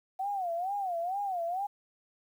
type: tone with vibrato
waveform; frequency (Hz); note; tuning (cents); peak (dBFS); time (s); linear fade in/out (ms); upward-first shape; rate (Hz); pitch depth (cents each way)
sine; 740; F#5; 0; -30; 0.19-1.67; 10; sine; 2.2; 170
effects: 10-bit